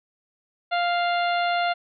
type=harmonic tone; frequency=698.5 Hz; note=F5; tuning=in tune; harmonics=1 / 2 / 3 / 4 / 5 / 6; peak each=-22 / -28 / -32 / -34 / -36 / -38 dBFS; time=0.71-1.74 s; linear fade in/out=20 ms; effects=none